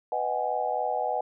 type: chord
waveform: sine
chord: G# minor seventh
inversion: first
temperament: just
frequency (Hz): 498.4 / 623 / 747.5 / 830.6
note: B4 / D#5 / F#5 / G#5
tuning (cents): +16 / +2 / +17 / 0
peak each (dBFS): -33 / -32 / -29 / -31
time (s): 0.12-1.21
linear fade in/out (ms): 2
effects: none